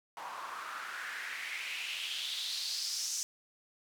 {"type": "noise with band-pass filter sweep", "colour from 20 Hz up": "white", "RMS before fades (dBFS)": -39, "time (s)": [0.17, 3.23], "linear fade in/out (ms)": 0, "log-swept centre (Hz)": [910, 6300], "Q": 3.9, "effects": []}